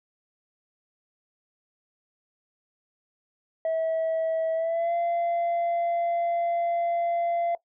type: tone with pitch glide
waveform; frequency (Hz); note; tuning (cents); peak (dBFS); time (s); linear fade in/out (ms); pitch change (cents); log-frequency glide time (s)
sine; 648 to 685.7; E5 to F5; -30 to -32; -21; 3.65-7.55; 2; +98; 4.54-4.94
effects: noise-tail reverb RT60 0.1 s tail -18 dB re dry + tanh soft clip ceiling -22 dBFS